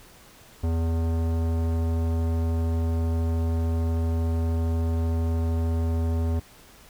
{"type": "tone with tanh clipping", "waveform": "sine", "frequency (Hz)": 82.41, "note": "E2", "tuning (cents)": 0, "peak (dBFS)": -24, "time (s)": [0.63, 6.4], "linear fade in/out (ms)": 10, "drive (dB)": 18, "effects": ["pink hiss -51 dBFS RMS until 6.89 s"]}